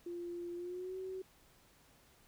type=tone with pitch glide; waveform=sine; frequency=347.2 to 376.4 Hz; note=F4 to F#4; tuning=-10 to +30 cents; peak=-40 dBFS; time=0.06-1.22 s; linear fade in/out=5 ms; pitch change=+140 cents; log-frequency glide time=0.55-0.97 s; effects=pink hiss -66 dBFS RMS until 2.27 s